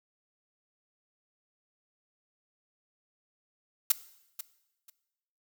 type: noise with echo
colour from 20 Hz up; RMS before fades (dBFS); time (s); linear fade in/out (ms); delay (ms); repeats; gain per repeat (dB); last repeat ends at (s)
blue; -21; 3.9-3.92; 5; 490; 2; -15; 4.9
effects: noise-tail reverb RT60 0.9 s tail -17 dB re dry